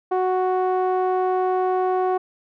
sawtooth tone with low-pass filter, 370 Hz, F#4, in tune, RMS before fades -21 dBFS, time 0.11-2.18 s, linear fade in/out 10 ms, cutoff 890 Hz, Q 2.1, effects none

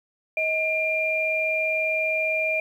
sine tone pair together, 633 / 2391 Hz, D#5 / D7, +30 / +30 cents, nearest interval octave + major seventh, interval 2300 cents, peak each -26 / -23 dBFS, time 0.37-2.6 s, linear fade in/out 2 ms, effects 9-bit

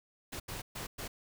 pink noise bursts at uneven times, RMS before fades -41 dBFS, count 4, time 0.32-0.4 / 0.48-0.62 / 0.75-0.87 / 0.98-1.08 s, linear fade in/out 10 ms, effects none

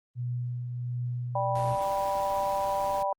sine tone with tremolo, 122.4 Hz, B2, 15 cents flat, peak -28 dBFS, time 0.15-1.77 s, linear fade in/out 50 ms, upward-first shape triangle, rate 1.4 Hz, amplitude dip 40%
harmonic tone, 196 Hz, G3, in tune, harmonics 3 / 4 / 5, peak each -30 / -30 / -30 dBFS, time 1.35-3.13 s, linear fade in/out 5 ms
pink noise, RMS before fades -44 dBFS, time 1.55-3.03 s, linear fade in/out 5 ms
effects Opus 32 kbps

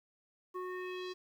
square tone with low-pass filter sweep, 366 Hz, F#4, 19 cents flat, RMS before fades -41 dBFS, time 0.54-1.14 s, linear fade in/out 20 ms, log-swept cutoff 1100 to 4800 Hz, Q 2.6, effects 11-bit

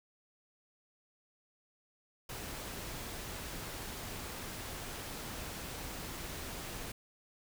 pink noise, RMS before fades -43 dBFS, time 2.29-6.92 s, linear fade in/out 5 ms, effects none

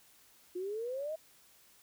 sine exponential sweep, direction up, 351.1 to 648 Hz, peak -35 dBFS, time 0.55-1.16 s, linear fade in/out 10 ms, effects white hiss -63 dBFS RMS until 1.82 s

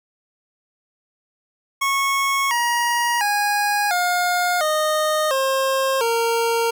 25% pulse tone with pitch steps, 1099 / 951.2 / 823.3 / 712.6 / 616.8 / 533.9 / 462.1 Hz, C#6 / A#5 / G#5 / F5 / D#5 / C5 / A#4, -15 / +35 / -15 / +35 / -15 / +35 / -15 cents, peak -14 dBFS, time 1.81-6.71 s, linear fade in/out 10 ms, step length 700 ms, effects none

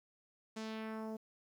sawtooth tone with low-pass filter sweep, 220 Hz, A3, in tune, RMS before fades -43 dBFS, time 0.56-1.17 s, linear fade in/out 10 ms, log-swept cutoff 7600 to 580 Hz, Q 1.4, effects 11-bit

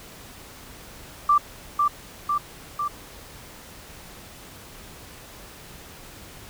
sine tone with echo, 1175 Hz, D6, 1 cent sharp, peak -14 dBFS, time 1.29-1.38 s, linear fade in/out 5 ms, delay 500 ms, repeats 3, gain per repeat -3 dB, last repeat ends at 2.88 s, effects pink hiss -44 dBFS RMS until 6.49 s

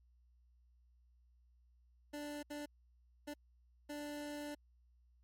25% pulse tone bursts at uneven times, 293.7 Hz, D4, in tune, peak -39 dBFS, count 4, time 2.13-2.43 / 2.5-2.66 / 3.27-3.34 / 3.89-4.55 s, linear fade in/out 10 ms, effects added 60 Hz sine -66 dBFS peak until 5.23 s + MP3 64 kbps

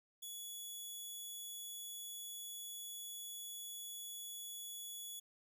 10% pulse tone, 3400 Hz, G#7, 40 cents sharp, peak -38 dBFS, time 0.22-5.2 s, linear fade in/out 10 ms, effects none

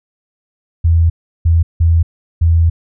sine tone bursts at uneven times, 83 Hz, E2, 12 cents sharp, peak -7 dBFS, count 4, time 0.84-1.1 / 1.45-1.63 / 1.8-2.03 / 2.41-2.7 s, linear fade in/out 10 ms, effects none

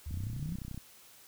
sine exponential sweep, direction up, 71.8 to 186.6 Hz, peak -36 dBFS, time 0.06-0.56 s, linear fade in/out 5 ms
click train, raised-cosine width 5 ms, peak -29 dBFS, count 22, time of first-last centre 0.11-0.777 s, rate 31.5 Hz
effects white hiss -57 dBFS RMS until 1.27 s

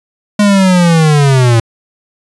square linear sweep, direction down, 209.3 to 112.3 Hz, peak -6 dBFS, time 0.39-1.6 s, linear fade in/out 5 ms, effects resampled to 24000 Hz

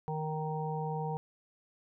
harmonic tone, 155.56 Hz, D#3, in tune, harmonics 1 / 3 / 5 / 6, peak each -35 / -39 / -39 / -41 dBFS, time 0.08-1.17 s, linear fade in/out 0 ms, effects none

